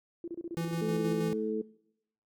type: tone bursts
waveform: sine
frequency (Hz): 339.7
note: F4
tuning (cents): -48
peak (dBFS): -35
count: 15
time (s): 0.24-1.216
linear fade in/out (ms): 2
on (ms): 38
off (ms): 29
type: tone with tremolo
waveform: square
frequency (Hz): 166.6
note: E3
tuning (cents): +19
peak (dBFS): -32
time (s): 0.57-1.33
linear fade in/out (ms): 0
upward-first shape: square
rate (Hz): 6.3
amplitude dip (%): 30
type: harmonic tone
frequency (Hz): 108.7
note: A2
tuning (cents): -21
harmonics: 2 / 3 / 4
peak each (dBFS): -34 / -37 / -32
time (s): 0.81-1.62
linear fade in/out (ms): 10
effects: noise-tail reverb RT60 0.8 s tail -22 dB re dry